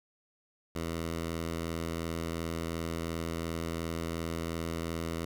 10% pulse tone, 82.8 Hz, E2, 8 cents sharp, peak -25 dBFS, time 0.75-5.25 s, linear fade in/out 5 ms, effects none

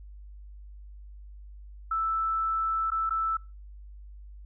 sine tone with dropouts, 1320 Hz, E6, 2 cents sharp, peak -25 dBFS, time 1.91-3.37 s, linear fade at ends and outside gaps 5 ms, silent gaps 2.904-2.917 / 3.095-3.106 s, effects noise-tail reverb RT60 0.3 s tail -25 dB re dry + added 50 Hz sine -43 dBFS peak until 4.45 s

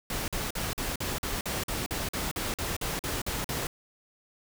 pink noise bursts, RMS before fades -32 dBFS, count 16, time 0.1-3.67 s, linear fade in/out 2 ms, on 180 ms, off 46 ms, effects none

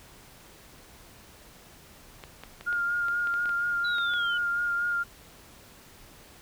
clicks, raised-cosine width 0.3 ms, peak -25 dBFS, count 11, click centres 2.238 / 2.436 / 2.61 / 2.728 / 3.084 / 3.272 / 3.34 / 3.457 / 3.493 / 3.984 / 4.137 s
sine tone with vibrato, 1410 Hz, F6, 16 cents sharp, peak -25 dBFS, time 2.66-5.04 s, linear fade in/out 20 ms, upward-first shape sine, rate 4.2 Hz, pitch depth 20 cents each way
sine linear sweep, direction down, 4000 to 2960 Hz, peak -33 dBFS, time 3.84-4.38 s, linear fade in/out 10 ms
effects pink hiss -52 dBFS RMS until 6.41 s

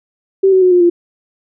sine tone with pitch steps, 386.3 / 376 / 365.9 / 356.1 / 346.5 Hz, G4 / F#4 / F#4 / F4 / F4, -25 / +28 / -19 / +34 / -14 cents, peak -6 dBFS, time 0.43-0.9 s, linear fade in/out 10 ms, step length 94 ms, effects none

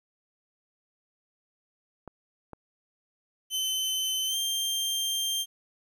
clicks, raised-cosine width 1 ms, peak -27 dBFS, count 2, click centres 2.077 / 2.533 s
sawtooth tone with pitch glide, 3059 to 3174 Hz, G7 to G7, -43 to +21 cents, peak -24 dBFS, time 3.5-5.46 s, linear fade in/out 50 ms, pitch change +64 cents, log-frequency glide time 4.27-4.36 s
effects 11-bit

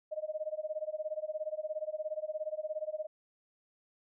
sine tone with tremolo, 618 Hz, D#5, 12 cents flat, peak -31 dBFS, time 0.11-3.07 s, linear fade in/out 20 ms, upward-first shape sine, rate 17 Hz, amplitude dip 95%, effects none

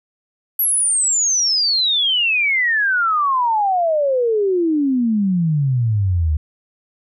sine exponential sweep, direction down, 11840 to 73.42 Hz, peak -14 dBFS, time 0.59-6.37 s, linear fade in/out 5 ms, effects none

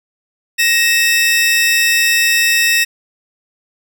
sawtooth tone pair together, 1871.9 / 2632 Hz, A#6 / E7, +7 / -3 cents, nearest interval tritone, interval 590 cents, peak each -10 dBFS, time 0.58-2.85 s, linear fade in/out 20 ms, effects none

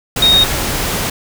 sine tone in noise, 3729 Hz, A#7, in tune, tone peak -7 dBFS, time 0.22-0.44 s, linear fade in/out 5 ms, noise pink, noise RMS -18 dBFS, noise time 0.16-1.1 s, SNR +8 dB, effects none

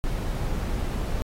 brown noise, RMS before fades -27 dBFS, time 0.04-1.22 s, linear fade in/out 0 ms, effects AAC 48 kbps

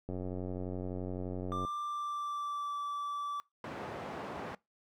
click train, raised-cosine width 2 ms, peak -26 dBFS, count 144, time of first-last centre 0.09-1.649 s, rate 91.7 Hz
triangle tone with pitch glide, 1183 to 1159.3 Hz, D6 to D6, +12 to -23 cents, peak -33 dBFS, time 1.52-3.4 s, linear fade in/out 0 ms, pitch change -35 cents, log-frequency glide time 1.8-2.78 s
white band-pass noise, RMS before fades -42 dBFS, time 3.64-4.55 s, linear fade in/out 2 ms, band 110 to 940 Hz, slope 12 dB/octave
effects noise-tail reverb RT60 0.2 s tail -22 dB re dry

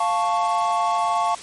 triangle chord, F augmented, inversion none, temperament equal, 698.5 / 880 / 1108.7 Hz, F5 / A5 / C#6, 0 / 0 / 0 cents, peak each -21 dBFS, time 0-1.35 s, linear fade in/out 5 ms, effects white hiss -38 dBFS RMS until 1.42 s + MP3 48 kbps

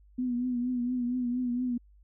sine tone with vibrato, 246.9 Hz, B3, in tune, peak -27 dBFS, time 0.18-1.78 s, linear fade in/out 10 ms, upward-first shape triangle, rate 4.3 Hz, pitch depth 59 cents each way, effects added 50 Hz sine -55 dBFS peak until 2.03 s

